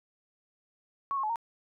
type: tone with pitch steps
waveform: sine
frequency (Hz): 1112 / 1080 / 857 / 924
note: C#6 / C#6 / A5 / A#5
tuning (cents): +5 / -45 / -46 / -16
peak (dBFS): -28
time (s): 1.11-1.358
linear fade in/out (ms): 0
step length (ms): 62
effects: none